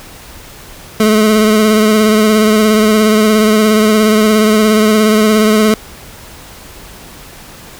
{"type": "tone with vibrato", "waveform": "25% pulse", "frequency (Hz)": 215.3, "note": "A3", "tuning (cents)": -37, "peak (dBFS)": -3, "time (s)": [1, 5.74], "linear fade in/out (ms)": 2, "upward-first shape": "triangle", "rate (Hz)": 17, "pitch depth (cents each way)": 39, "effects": ["pink hiss -34 dBFS RMS until 7.79 s"]}